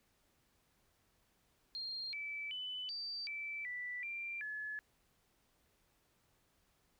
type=tone with pitch steps; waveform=sine; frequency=4209 / 2312 / 3004 / 4649 / 2323 / 1972 / 2369 / 1711 Hz; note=C8 / D7 / F#7 / D8 / D7 / B6 / D7 / A6; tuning=+9 / -28 / +26 / -18 / -20 / -3 / +14 / -49 cents; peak=-40 dBFS; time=1.75-4.79 s; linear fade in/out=0 ms; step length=380 ms; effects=pink hiss -75 dBFS RMS until 6.99 s